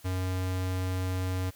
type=tone; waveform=square; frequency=92.5 Hz; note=F#2; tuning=in tune; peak=-29 dBFS; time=0.04-1.51 s; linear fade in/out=20 ms; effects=white hiss -56 dBFS RMS until 1.55 s